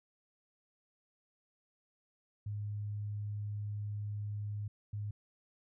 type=tone bursts at uneven times; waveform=sine; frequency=103.83 Hz; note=G#2; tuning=in tune; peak=-36 dBFS; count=2; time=2.46-4.68 / 4.93-5.11 s; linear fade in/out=5 ms; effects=none